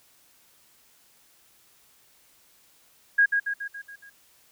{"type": "tone with echo", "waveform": "sine", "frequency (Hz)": 1637, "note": "G#6", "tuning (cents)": -25, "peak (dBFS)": -15, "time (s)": [3.18, 3.26], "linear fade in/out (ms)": 10, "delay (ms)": 140, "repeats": 6, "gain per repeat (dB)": -5, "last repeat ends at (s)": 4.1, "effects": ["white hiss -60 dBFS RMS until 4.51 s"]}